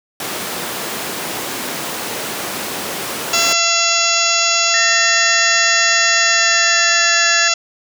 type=high-pass noise; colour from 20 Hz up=pink; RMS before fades=-24 dBFS; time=0.2-3.53 s; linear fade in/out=2 ms; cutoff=260 Hz; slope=12 dB/octave
type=harmonic tone; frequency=677 Hz; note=E5; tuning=46 cents sharp; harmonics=1 / 2 / 3 / 4 / 5 / 6 / 7 / 8 / 9 / 10; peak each=-24 / -21 / -25 / -19 / -23 / -23 / -22 / -22 / -25 / -19 dBFS; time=3.33-7.54 s; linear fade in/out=5 ms
type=tone with pitch glide; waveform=sine; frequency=1825 to 1722.6 Hz; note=A#6 to A6; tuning=-37 to -37 cents; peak=-16 dBFS; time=4.74-7.48 s; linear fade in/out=2 ms; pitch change=-100 cents; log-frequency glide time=6.18-7.3 s
effects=none